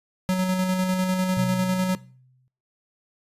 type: tone with tremolo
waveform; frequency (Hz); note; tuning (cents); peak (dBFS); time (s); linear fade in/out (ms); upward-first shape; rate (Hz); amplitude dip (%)
square; 185.4; F#3; +4; -20; 0.29-1.95; 0; square; 10; 30
type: tone with exponential decay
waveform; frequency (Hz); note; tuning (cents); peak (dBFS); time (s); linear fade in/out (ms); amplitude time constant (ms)
sine; 128; C3; -38; -23; 1.37-2.48; 0; 240
effects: noise-tail reverb RT60 0.4 s tail -20 dB re dry + resampled to 32000 Hz